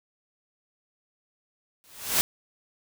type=noise with exponential growth; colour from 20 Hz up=white; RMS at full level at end=-19 dBFS; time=1.84-2.21 s; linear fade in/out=0 ms; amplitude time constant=79 ms; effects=none